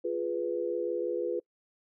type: chord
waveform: sine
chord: F diminished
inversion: none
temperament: equal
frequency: 349.2 / 415.3 / 493.9 Hz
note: F4 / Ab4 / Cb5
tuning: 0 / 0 / 0 cents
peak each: -33 / -35 / -32 dBFS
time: 0.04-1.4 s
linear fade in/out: 10 ms
effects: noise-tail reverb RT60 0.1 s tail -26 dB re dry